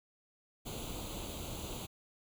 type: noise with comb filter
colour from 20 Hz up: pink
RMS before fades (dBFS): -42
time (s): 0.65-1.87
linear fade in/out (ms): 20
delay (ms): 0.28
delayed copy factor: +0.8
effects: none